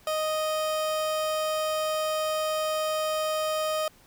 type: tone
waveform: 30% pulse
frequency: 622.3 Hz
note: D#5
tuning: in tune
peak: -23 dBFS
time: 0.07-3.88 s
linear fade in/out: 2 ms
effects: pink hiss -57 dBFS RMS until 4.06 s